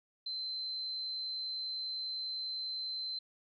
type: tone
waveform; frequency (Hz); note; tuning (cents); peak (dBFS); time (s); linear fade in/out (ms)
sine; 4085; C8; -42; -36; 0.26-3.19; 5
effects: none